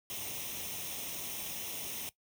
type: noise with comb filter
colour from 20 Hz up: white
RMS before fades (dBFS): -40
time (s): 0.1-2.09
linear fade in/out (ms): 0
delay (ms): 0.33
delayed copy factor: +0.65
effects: noise-tail reverb RT60 0.1 s tail -18 dB re dry + high-pass 60 Hz 12 dB/octave